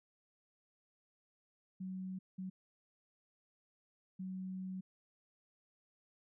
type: tone bursts at uneven times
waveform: sine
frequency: 187.2 Hz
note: F#3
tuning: 20 cents sharp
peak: -40 dBFS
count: 3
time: 1.8-2.19 / 2.38-2.5 / 4.19-4.81 s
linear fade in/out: 10 ms
effects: none